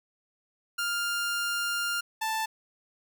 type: tone pair in turn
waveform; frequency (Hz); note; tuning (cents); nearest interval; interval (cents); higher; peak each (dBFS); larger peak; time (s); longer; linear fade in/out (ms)
sawtooth; 1400 / 881.9; F6 / A5; +4 / +4; minor sixth; 800; first; -24; neither; 0.78-2.01 / 2.21-2.46; first; 10
effects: none